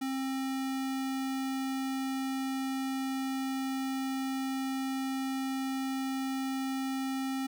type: tone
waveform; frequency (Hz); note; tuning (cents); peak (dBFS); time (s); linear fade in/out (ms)
square; 266.2; C4; +30; -32; 0.01-7.47; 10
effects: none